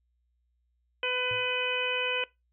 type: harmonic tone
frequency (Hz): 501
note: B4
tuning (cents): +25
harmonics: 1 / 2 / 3 / 4 / 5 / 6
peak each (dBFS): -33 / -39 / -36 / -40 / -31 / -33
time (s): 1.03-2.24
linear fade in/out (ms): 2
type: tone with exponential decay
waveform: triangle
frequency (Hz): 112.3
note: A2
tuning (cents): +36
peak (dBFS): -36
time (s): 1.31-1.56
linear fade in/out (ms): 0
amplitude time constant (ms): 53
effects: noise-tail reverb RT60 0.2 s tail -20 dB re dry + added 60 Hz sine -70 dBFS peak until 2.52 s